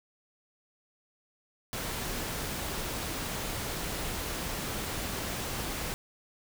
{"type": "noise", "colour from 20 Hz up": "pink", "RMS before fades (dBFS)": -35, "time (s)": [1.73, 5.94], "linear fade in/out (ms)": 0, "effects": []}